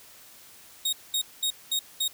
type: tone bursts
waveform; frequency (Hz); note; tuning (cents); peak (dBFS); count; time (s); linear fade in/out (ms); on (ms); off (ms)
sawtooth; 3749; A#7; +9; -21; 5; 0.85-2.08; 5; 78; 210
effects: white hiss -51 dBFS RMS until 2.13 s